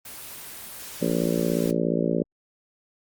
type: noise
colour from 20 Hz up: white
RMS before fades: -39 dBFS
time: 0.05-1.71 s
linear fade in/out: 5 ms
type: harmonic tone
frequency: 57.1 Hz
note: A#1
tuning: 35 cents flat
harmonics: 3 / 4 / 5 / 6 / 7 / 8 / 9 / 10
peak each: -27 / -28 / -29 / -30 / -30 / -31 / -32 / -32 dBFS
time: 1.01-2.23 s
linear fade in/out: 10 ms
effects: Opus 24 kbps